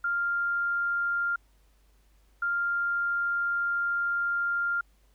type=tone pair in turn; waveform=sine; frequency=1396.9 / 1396.9 Hz; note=F6 / F6; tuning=0 / 0 cents; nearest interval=unison; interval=0 cents; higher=neither; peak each=-25 dBFS; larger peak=neither; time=0.04-1.36 / 2.42-4.81 s; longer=second; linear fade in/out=5 ms; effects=added 50 Hz sine -60 dBFS peak until 5.14 s + pink hiss -69 dBFS RMS until 5.14 s